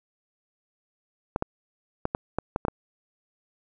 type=clicks; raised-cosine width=1 ms; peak=-11 dBFS; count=8; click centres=1.361 / 1.424 / 2.054 / 2.149 / 2.386 / 2.561 / 2.651 / 2.683 s; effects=none